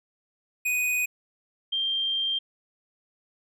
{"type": "tone pair in turn", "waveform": ["square", "sine"], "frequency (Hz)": [2489, 3175], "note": ["D#7", "G7"], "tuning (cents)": [0, 21], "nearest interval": "major third", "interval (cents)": 421, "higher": "second", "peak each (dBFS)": -24, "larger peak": "neither", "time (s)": [[0.65, 1.06], [1.72, 2.39]], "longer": "second", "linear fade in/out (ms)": 10, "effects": []}